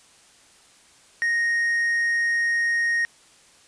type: tone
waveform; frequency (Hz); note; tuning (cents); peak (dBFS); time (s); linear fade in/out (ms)
triangle; 1864.7; A#6; 0; -18; 1.22-3.05; 0
effects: white hiss -54 dBFS RMS until 3.67 s + resampled to 22050 Hz